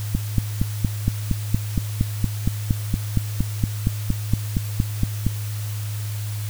click train, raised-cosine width 5 ms, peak -6 dBFS, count 23, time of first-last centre 0.15-5.266 s, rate 4.3 Hz, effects added 105 Hz sine -25 dBFS peak until 6.49 s + white hiss -38 dBFS RMS until 6.49 s

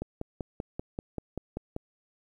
click train, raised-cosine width 2 ms, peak -20 dBFS, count 10, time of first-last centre 0.02-1.764 s, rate 5.16 Hz, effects 10-bit

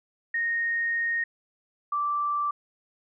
sine tone pair in turn, 1857 / 1169.8 Hz, A#6 / D6, -7 / -7 cents, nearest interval minor sixth, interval 800 cents, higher first, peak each -24 dBFS, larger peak neither, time 0.34-1.24 / 1.92-2.51 s, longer first, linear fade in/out 5 ms, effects none

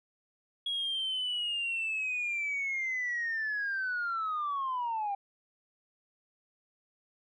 sine linear sweep, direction down, 3327 to 784 Hz, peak -29 dBFS, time 0.66-5.15 s, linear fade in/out 5 ms, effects tanh soft clip ceiling -27 dBFS

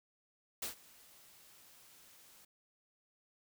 white noise with ADSR envelope, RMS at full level -38 dBFS, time 0.62-2.45 s, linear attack 6 ms, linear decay 120 ms, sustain -23 dB, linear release 6 ms, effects none

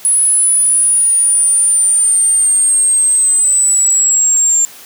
sine linear sweep, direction down, 10260 to 7310 Hz, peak -8 dBFS, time 0.05-4.65 s, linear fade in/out 0 ms, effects white hiss -36 dBFS RMS until 4.85 s + high-pass 150 Hz 12 dB/octave

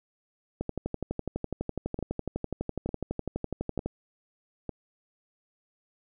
two click trains, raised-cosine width 2 ms, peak -20 / -17 dBFS, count 4 / 40, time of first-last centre 1.99-4.693 / 0.61-3.86 s, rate 1.11 / 12 Hz, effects none

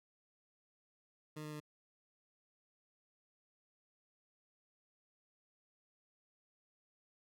20% pulse tone with pitch steps, 153 / 151.86 / 150.72 Hz, D#3 / D#3 / D3, -29 / -42 / +45 cents, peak -39 dBFS, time 1.36-1.603 s, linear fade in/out 10 ms, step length 81 ms, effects none

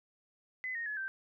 sine tone with pitch steps, 2025 / 1856.9 / 1702.8 / 1561.5 Hz, B6 / A#6 / G#6 / G6, +43 / -7 / +43 / -7 cents, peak -35 dBFS, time 0.64-1.08 s, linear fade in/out 0 ms, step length 110 ms, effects none

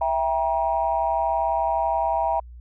sine chord, E diminished, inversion none, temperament just, 659.3 / 791.1 / 949.3 Hz, E5 / G5 / Bb5, 0 / +16 / +31 cents, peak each -24 dBFS, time 0.01-2.4 s, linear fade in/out 5 ms, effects tanh soft clip ceiling -10 dBFS + added 60 Hz sine -39 dBFS peak until 2.6 s

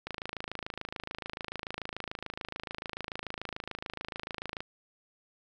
click train, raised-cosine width 0.3 ms, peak -20 dBFS, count 123, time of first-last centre 0.07-4.605 s, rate 26.9 Hz, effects none

